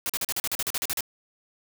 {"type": "noise bursts", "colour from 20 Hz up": "white", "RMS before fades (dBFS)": -28, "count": 13, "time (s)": [0.06, 1.007], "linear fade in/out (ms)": 0, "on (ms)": 35, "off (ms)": 41, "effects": []}